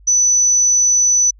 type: tone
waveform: sine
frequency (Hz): 5980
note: F#8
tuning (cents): +17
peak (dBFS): -10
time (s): 0.07-1.31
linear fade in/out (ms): 10
effects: added 49 Hz sine -42 dBFS peak until 1.39 s